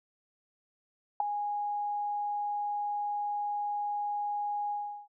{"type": "tone with ADSR envelope", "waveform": "sine", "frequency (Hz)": 825, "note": "G#5", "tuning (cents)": -12, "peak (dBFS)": -19, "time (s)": [1.2, 5.08], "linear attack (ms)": 4, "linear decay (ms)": 4, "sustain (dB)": -11, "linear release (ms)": 370, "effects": []}